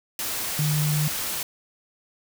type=tone in noise; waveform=sine; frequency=150.8 Hz; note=D3; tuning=46 cents sharp; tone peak=-21 dBFS; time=0.59-1.08 s; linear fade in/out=2 ms; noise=white; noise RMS=-29 dBFS; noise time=0.19-1.43 s; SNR=+5 dB; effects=none